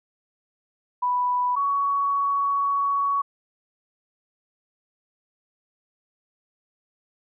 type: tone pair in turn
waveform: sine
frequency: 987.8 / 1121.3 Hz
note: B5 / C#6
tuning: 0 / +20 cents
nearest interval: major second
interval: 220 cents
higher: second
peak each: -20 dBFS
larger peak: neither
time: 1.02-1.56 / 1.56-3.22 s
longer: second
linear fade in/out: 10 ms
effects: none